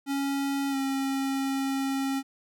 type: tone with pitch glide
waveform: square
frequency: 277.2 to 270.9 Hz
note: C#4 to C#4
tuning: 0 to -40 cents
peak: -27 dBFS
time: 0.06-2.23 s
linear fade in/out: 50 ms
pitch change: -40 cents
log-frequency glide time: 0.7-0.76 s
effects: none